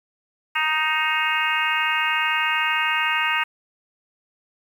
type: harmonic tone with a mistuned harmonic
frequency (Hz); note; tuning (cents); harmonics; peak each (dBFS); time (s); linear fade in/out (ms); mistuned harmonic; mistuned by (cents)
311.1; D#4; 0; 3 / 4 / 5 / 6 / 7 / 8 / 9; -27 / -27 / -27 / -27 / -27 / -27 / -27; 0.55-3.44; 10; 8; +34
effects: 8-bit